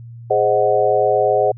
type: chord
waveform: sine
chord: Ab dominant seventh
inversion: none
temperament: equal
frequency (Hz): 415.3 / 523.3 / 622.3 / 740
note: Ab4 / C5 / Eb5 / Gb5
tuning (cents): 0 / 0 / 0 / 0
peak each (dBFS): -18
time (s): 0.3-1.52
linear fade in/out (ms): 10
effects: added 117 Hz sine -33 dBFS peak until 1.57 s